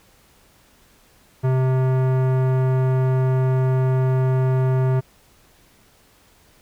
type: tone with tanh clipping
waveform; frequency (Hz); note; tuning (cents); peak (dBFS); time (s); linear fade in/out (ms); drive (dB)
sine; 130; C3; -11; -18; 1.43-5.01; 20; 18
effects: pink hiss -55 dBFS RMS until 6.61 s